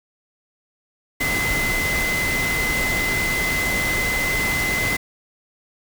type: tone in noise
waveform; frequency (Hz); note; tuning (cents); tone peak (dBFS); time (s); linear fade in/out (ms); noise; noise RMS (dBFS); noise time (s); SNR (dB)
sine; 2043; C7; -42; -21; 1.2-4.97; 10; pink; -25; 1.2-4.97; +1
effects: none